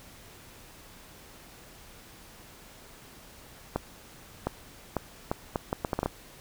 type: accelerating click train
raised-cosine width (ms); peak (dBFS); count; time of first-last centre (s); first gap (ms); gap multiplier
1; -13; 11; 3.76-6.06; 710; 0.7
effects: pink hiss -51 dBFS RMS until 6.4 s